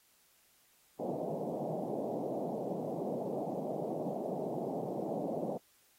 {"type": "band-pass noise", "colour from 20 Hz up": "white", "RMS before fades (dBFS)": -37, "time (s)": [0.99, 5.58], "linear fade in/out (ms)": 10, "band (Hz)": [140, 740], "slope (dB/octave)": 48, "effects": ["white hiss -68 dBFS RMS until 5.98 s", "AAC 48 kbps"]}